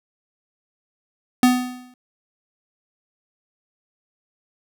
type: tone with exponential decay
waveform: square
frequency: 250 Hz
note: B3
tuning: 21 cents sharp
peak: -10 dBFS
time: 1.43-1.94 s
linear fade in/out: 2 ms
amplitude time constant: 110 ms
effects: none